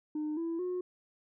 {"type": "tone with pitch steps", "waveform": "sine", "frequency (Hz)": [304, 332.3, 362.1], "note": ["D#4", "E4", "F#4"], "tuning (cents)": [-40, 14, -37], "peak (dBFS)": -30, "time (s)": [0.15, 0.81], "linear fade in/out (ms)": 5, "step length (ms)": 220, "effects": ["tanh soft clip ceiling -30 dBFS"]}